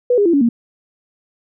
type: tone with pitch steps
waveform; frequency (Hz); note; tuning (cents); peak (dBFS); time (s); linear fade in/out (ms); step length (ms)
sine; 491.2 / 408.3 / 339.4 / 282.1 / 234.5; B4 / G#4 / F4 / C#4 / A#3; -9 / -29 / -49 / +30 / +11; -10; 0.1-0.49; 5; 78
effects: none